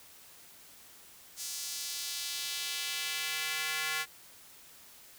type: tone with high-pass filter sweep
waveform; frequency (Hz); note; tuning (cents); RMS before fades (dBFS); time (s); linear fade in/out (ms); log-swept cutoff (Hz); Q
square; 155.56; D#3; 0; -36; 1.36-4.06; 50; 6100 to 1700; 1.3
effects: white hiss -55 dBFS RMS until 5.18 s